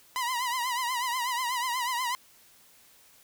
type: tone with vibrato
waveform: sawtooth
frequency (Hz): 988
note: B5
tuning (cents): 0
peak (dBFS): -24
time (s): 0.16-2.15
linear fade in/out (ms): 0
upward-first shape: triangle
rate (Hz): 8.2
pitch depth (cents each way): 110
effects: white hiss -58 dBFS RMS until 3.23 s